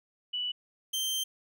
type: tone pair in turn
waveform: sine / sawtooth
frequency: 2960 / 3136 Hz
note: F#7 / G7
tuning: 0 / 0 cents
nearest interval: minor second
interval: 100 cents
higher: second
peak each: -30 / -26 dBFS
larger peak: second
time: 0.33-0.52 / 0.93-1.24 s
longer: second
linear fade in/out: 10 ms
effects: none